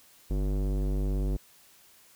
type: tone with low-pass filter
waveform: square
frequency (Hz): 49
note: G1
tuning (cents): 0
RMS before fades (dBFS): -28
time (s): 0.3-1.37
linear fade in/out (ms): 10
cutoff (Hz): 410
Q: 1.2
effects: white hiss -58 dBFS RMS until 2.15 s